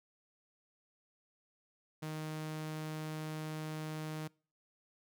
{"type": "tone", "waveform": "sawtooth", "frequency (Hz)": 155.56, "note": "D#3", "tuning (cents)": 0, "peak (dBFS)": -35, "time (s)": [2.02, 4.28], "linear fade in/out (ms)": 10, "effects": ["noise-tail reverb RT60 0.4 s tail -25 dB re dry"]}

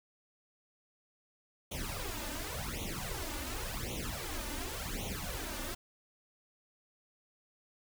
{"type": "noise with flanger", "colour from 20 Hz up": "pink", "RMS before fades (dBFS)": -39, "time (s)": [1.71, 5.75], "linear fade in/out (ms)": 10, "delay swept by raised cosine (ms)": [0.3, 3.4], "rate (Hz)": 0.9, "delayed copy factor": 1, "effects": []}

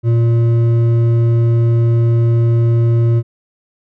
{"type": "tone with hard clipping", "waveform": "triangle", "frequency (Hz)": 116.54, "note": "A#2", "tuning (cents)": 0, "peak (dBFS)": -11, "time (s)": [0.03, 3.23], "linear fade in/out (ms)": 50, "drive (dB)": 11, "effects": []}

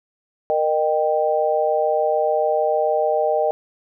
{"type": "chord", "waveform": "sine", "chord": "Eb major", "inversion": "second", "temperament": "equal with one note detuned", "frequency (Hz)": [466.2, 613, 784], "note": ["Bb4", "Eb5", "G5"], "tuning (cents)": [0, -26, 0], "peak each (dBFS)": [-22, -19, -22], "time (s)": [0.5, 3.51], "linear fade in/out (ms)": 0, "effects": []}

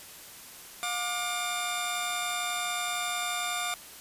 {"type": "tone cluster", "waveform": "20% pulse", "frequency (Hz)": [715, 1181, 3614], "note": ["F5", "D6", "A7"], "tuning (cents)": [41, 9, 46], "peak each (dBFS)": -29, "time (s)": [0.83, 3.74], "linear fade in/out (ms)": 0, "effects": ["white hiss -47 dBFS RMS until 4 s", "resampled to 32000 Hz"]}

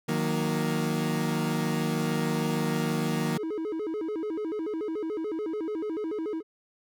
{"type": "chord", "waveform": "30% pulse", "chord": "D# minor", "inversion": "none", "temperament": "equal with one note detuned", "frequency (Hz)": [155.56, 182.03, 233.1], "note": ["D#3", "F#3", "A#3"], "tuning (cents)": [0, -28, 0], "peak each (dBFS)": [-27, -29, -27], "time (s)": [0.08, 3.38], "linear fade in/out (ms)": 10}
{"type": "tone with vibrato", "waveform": "triangle", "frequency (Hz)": 370, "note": "F#4", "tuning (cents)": 0, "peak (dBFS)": -27, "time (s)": [3.36, 6.43], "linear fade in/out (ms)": 50, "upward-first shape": "square", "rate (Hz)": 6.9, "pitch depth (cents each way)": 240}
{"effects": []}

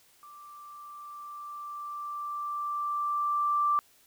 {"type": "tone with level ramp", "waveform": "sine", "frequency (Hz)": 1174.7, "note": "D6", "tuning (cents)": 0, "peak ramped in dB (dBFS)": [-47, -22], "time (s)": [0.23, 3.79], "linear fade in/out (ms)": 0, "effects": ["white hiss -62 dBFS RMS until 4.06 s"]}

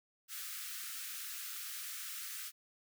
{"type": "high-pass noise", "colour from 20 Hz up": "white", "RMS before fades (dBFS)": -44, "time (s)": [0.28, 2.52], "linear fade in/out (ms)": 50, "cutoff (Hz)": 1200, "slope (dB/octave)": 96, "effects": []}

